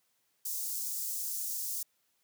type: high-pass noise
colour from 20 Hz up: white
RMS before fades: -36 dBFS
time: 0.45-1.83 s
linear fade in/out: 5 ms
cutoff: 5700 Hz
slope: 24 dB/octave
effects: white hiss -75 dBFS RMS until 2.23 s + high-pass 80 Hz 12 dB/octave